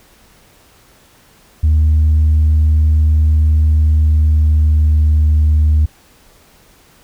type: tone with pitch glide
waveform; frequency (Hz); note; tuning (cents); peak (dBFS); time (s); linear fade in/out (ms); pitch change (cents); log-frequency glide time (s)
sine; 77.2 to 76.4; D#2 to D#2; -13 to -31; -6; 1.63-5.86; 10; -18; 3.68-5.27
effects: tanh soft clip ceiling -6 dBFS + pink hiss -48 dBFS RMS until 7.03 s